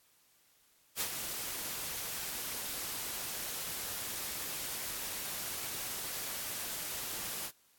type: noise with ADSR envelope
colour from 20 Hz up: white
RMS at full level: -32 dBFS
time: 0.96-7.52 s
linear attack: 45 ms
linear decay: 71 ms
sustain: -7 dB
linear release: 62 ms
effects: white hiss -68 dBFS RMS until 7.78 s + AAC 64 kbps